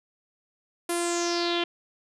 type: tone with low-pass filter sweep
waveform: sawtooth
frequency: 344.7 Hz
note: F4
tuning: 23 cents flat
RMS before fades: -27 dBFS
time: 0.89-1.64 s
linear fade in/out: 5 ms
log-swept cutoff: 11000 to 3100 Hz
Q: 5.3
effects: none